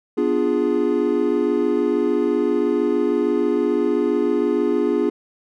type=chord; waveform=triangle; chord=B diminished seventh; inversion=none; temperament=equal; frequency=246.9 / 293.7 / 349.2 / 415.3 Hz; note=B3 / D4 / F4 / Ab4; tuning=0 / 0 / 0 / 0 cents; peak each=-22 / -21 / -20 / -19 dBFS; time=0.17-5.1 s; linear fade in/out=10 ms; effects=none